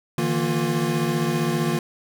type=tone cluster; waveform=square; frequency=149.6 / 164.9 / 231.8 / 353 Hz; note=D3 / E3 / A#3 / F4; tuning=+32 / +1 / -10 / +19 cents; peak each=-27 dBFS; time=0.18-1.79 s; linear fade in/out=2 ms; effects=none